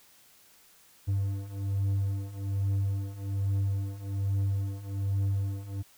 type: beating tone pair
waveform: triangle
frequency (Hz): 97.8 / 99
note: G2 / G2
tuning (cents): -4 / +18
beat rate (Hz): 1.2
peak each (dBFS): -30 / -27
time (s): 1.07-5.83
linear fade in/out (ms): 20
effects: white hiss -59 dBFS RMS until 5.97 s